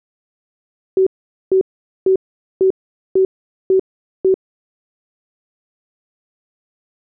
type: tone bursts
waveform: sine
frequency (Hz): 379.2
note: F#4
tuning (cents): +43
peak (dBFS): -9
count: 7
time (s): 0.97-4.342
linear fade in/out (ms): 2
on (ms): 96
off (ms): 450
effects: none